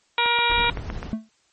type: harmonic tone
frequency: 474.3 Hz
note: A#4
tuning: 30 cents sharp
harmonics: 1 / 2 / 3 / 4 / 5 / 6 / 7 / 8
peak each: -31 / -22 / -27 / -31 / -23 / -33 / -30 / -26 dBFS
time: 0.18-0.7 s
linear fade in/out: 2 ms
type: click train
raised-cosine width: 0.5 ms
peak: -16 dBFS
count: 7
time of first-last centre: 0.26-1.029 s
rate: 7.8 Hz
type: noise with tremolo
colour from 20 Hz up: brown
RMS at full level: -30 dBFS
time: 0.49-1.13 s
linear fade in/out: 10 ms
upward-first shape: triangle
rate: 11 Hz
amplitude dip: 40%
type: tone with exponential decay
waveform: triangle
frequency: 220 Hz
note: A3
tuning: in tune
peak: -17 dBFS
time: 1.13-1.29 s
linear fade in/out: 0 ms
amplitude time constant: 33 ms
effects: white hiss -64 dBFS RMS until 1.52 s + MP3 32 kbps